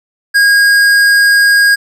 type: tone with tanh clipping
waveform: sine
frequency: 1632 Hz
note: G#6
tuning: 31 cents flat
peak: -7 dBFS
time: 0.34-1.76 s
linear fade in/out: 20 ms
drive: 16 dB
effects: none